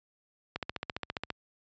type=click train; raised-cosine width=0.3 ms; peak=-17 dBFS; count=12; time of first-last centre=0.56-1.303 s; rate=14.8 Hz; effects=high-pass 60 Hz 12 dB/octave + resampled to 16000 Hz